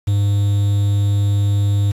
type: tone with quantisation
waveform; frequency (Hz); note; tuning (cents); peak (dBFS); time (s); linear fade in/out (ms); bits
triangle; 101.3; G#2; -43; -11; 0.07-1.92; 10; 6
effects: resampled to 32000 Hz